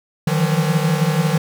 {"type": "tone cluster", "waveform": "square", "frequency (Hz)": [152.5, 164.5, 170.9, 186.9], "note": ["D#3", "E3", "F3", "F#3"], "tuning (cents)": [-34, -3, -37, 18], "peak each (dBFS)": [-19, -22, -23, -26], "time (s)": [0.27, 1.38], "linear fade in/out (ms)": 5, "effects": []}